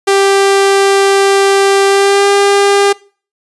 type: tone with pitch glide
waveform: sawtooth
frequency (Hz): 393.6 to 400.7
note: G4 to G4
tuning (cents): +7 to +38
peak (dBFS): -3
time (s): 0.07-2.93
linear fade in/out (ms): 10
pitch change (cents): +31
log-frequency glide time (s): 1.86-2.28
effects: noise-tail reverb RT60 0.4 s tail -22 dB re dry + resampled to 24000 Hz